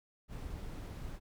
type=noise; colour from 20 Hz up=brown; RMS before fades=-43 dBFS; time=0.28-1.2 s; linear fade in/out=50 ms; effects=none